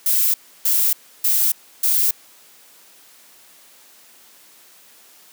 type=noise bursts; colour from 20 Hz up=violet; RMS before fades=-17 dBFS; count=4; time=0.06-2.11 s; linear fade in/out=5 ms; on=280 ms; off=310 ms; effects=white hiss -49 dBFS RMS until 5.32 s + high-pass 200 Hz 12 dB/octave